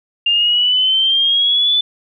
sine exponential sweep, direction up, 2794 to 3505 Hz, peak -11 dBFS, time 0.26-1.81 s, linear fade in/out 5 ms, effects none

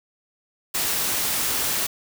white noise, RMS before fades -24 dBFS, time 0.74-1.87 s, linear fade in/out 10 ms, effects none

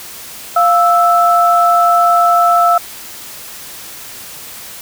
sine tone pair together, 696.7 / 1317 Hz, F5 / E6, -4 / -2 cents, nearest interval major seventh, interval 1102 cents, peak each -10 dBFS, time 0.56-2.78 s, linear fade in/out 5 ms, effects white hiss -31 dBFS RMS until 4.81 s

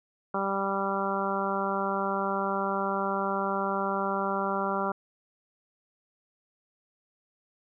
harmonic tone, 196 Hz, G3, in tune, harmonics 1 / 2 / 3 / 4 / 5 / 6 / 7, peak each -34 / -34 / -34 / -34 / -34 / -34 / -34 dBFS, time 0.34-4.92 s, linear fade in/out 5 ms, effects none

